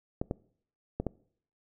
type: clicks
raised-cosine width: 2 ms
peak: -17 dBFS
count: 4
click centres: 0.215 / 0.311 / 1 / 1.067 s
effects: noise-tail reverb RT60 0.6 s tail -23 dB re dry